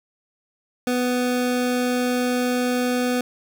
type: tone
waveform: 25% pulse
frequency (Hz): 248.3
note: B3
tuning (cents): +9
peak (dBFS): -16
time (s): 0.87-3.21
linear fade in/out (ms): 2
effects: none